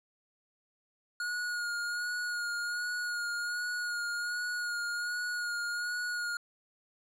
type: tone with vibrato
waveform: square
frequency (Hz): 1439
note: F#6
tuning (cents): -49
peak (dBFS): -33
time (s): 1.2-6.37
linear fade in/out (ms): 2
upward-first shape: sine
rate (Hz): 1.3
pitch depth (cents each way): 23
effects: low-pass 10000 Hz 12 dB/octave